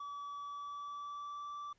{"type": "tone with pitch glide", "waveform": "triangle", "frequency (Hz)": [1146, 1164.7], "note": ["D6", "D6"], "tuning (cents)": [-43, -15], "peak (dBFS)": -40, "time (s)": [0, 1.73], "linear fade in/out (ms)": 5, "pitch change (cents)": 28, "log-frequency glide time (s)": [0.39, 1.55], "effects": ["pink hiss -75 dBFS RMS until 1.78 s", "resampled to 16000 Hz"]}